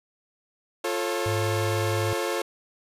sawtooth chord, F augmented, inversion none, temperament equal with one note detuned, 349.2 / 440 / 544.2 Hz, F4 / A4 / C#5, 0 / 0 / -32 cents, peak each -26 dBFS, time 0.84-2.42 s, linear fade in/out 5 ms
sine tone, 103.83 Hz, G#2, in tune, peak -26 dBFS, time 1.26-2.13 s, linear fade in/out 0 ms
effects resampled to 32000 Hz

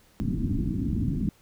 white low-pass noise, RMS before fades -27 dBFS, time 0.2-1.29 s, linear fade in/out 0 ms, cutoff 290 Hz, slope 48 dB/octave, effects pink hiss -60 dBFS RMS until 1.41 s

